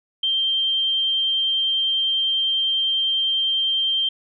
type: tone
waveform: sine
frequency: 3155 Hz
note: G7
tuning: 10 cents sharp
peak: -18 dBFS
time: 0.23-4.09 s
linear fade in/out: 5 ms
effects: none